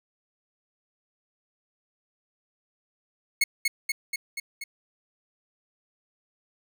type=tone with echo; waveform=sawtooth; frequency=2182 Hz; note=C#7; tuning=28 cents flat; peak=-15 dBFS; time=3.41-3.44 s; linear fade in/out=5 ms; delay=240 ms; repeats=5; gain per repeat=-3 dB; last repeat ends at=4.64 s; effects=none